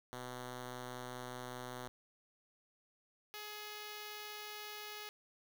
5% pulse tone pair in turn, 125.1 / 420.8 Hz, B2 / G#4, +23 / +23 cents, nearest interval octave + major sixth, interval 2100 cents, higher second, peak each -33 / -34 dBFS, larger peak first, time 0.13-1.88 / 3.34-5.09 s, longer neither, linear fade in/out 0 ms, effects 10-bit

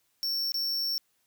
square tone with dropouts, 5450 Hz, F8, 43 cents flat, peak -28 dBFS, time 0.23-0.98 s, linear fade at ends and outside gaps 0 ms, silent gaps 0.52-0.543 s, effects white hiss -72 dBFS RMS until 1.26 s

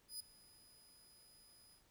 20% pulse tone with ADSR envelope, 4978 Hz, D#8, in tune, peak -37 dBFS, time 0.08-1.84 s, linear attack 120 ms, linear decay 6 ms, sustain -21 dB, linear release 110 ms, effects pink hiss -73 dBFS RMS until 1.9 s

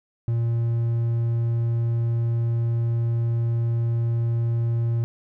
triangle tone, 116.54 Hz, A#2, in tune, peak -18 dBFS, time 0.28-5.04 s, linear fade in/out 0 ms, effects none

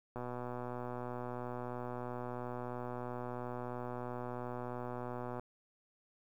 click train, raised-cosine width 1 ms, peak -28 dBFS, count 645, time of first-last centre 0.16-5.396 s, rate 123 Hz, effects 11-bit

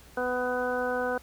harmonic tone, 249.5 Hz, B3, 18 cents sharp, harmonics 1 / 2 / 3 / 4 / 5 / 6, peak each -36 / -29 / -34 / -38 / -39 / -33 dBFS, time 0.17-1.18 s, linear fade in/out 5 ms, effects added 60 Hz sine -54 dBFS peak until 1.22 s + pink hiss -54 dBFS RMS until 1.22 s

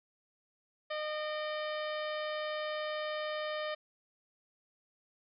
harmonic tone with a mistuned harmonic, 611 Hz, D#5, 32 cents flat, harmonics 1 / 2 / 3 / 4 / 5 / 6 / 7 / 8, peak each -36 / -42 / -43 / -48 / -47 / -49 / -55 / -55 dBFS, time 0.9-3.75 s, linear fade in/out 10 ms, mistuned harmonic 4, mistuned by -73 cents, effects none

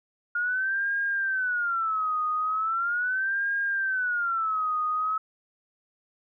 sine tone with vibrato, 1417 Hz, F6, 25 cents sharp, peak -24 dBFS, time 0.35-5.18 s, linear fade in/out 5 ms, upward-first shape sine, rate 0.39 Hz, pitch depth 230 cents each way, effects none

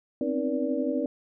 sine tone cluster, 254.4 / 266.2 / 311.7 / 480 / 579 Hz, C4 / C4 / D#4 / B4 / D5, -48 / +30 / +3 / -49 / -25 cents, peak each -34 / -29 / -31 / -32 / -32 dBFS, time 0.21-1.06 s, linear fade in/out 2 ms, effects none

